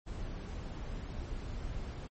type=noise; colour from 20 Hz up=brown; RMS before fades=-40 dBFS; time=0.06-2.08 s; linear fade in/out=20 ms; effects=MP3 32 kbps